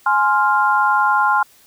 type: chord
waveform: sine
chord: F minor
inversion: first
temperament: just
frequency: 838.1 / 1047.7 / 1396.9 Hz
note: Ab5 / C6 / F6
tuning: +16 / +2 / 0 cents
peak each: -17 dBFS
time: 0.06-1.43 s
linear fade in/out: 5 ms
effects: white hiss -51 dBFS RMS until 1.66 s